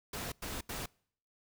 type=noise bursts at uneven times; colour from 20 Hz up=pink; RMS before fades=-40 dBFS; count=3; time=0.13-0.32 / 0.42-0.61 / 0.69-0.86 s; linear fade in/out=5 ms; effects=noise-tail reverb RT60 0.6 s tail -26 dB re dry